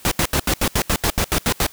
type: noise bursts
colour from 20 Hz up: pink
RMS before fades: -18 dBFS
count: 12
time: 0.05-1.665 s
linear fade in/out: 0 ms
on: 64 ms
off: 77 ms
effects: white hiss -45 dBFS RMS until 1.72 s